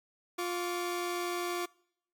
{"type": "tone pair together", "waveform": "sawtooth", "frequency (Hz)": [351.9, 1148], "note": ["F4", "D6"], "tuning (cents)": [13, -40], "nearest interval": "octave + minor sixth", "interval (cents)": 2047, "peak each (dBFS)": [-29, -34], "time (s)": [0.38, 1.66], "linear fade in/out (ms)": 10, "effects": ["noise-tail reverb RT60 0.7 s tail -25 dB re dry", "MP3 96 kbps"]}